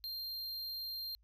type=tone; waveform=square; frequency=4186 Hz; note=C8; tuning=in tune; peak=-40 dBFS; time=0.04-1.15 s; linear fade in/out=0 ms; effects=added 53 Hz sine -65 dBFS peak until 1.23 s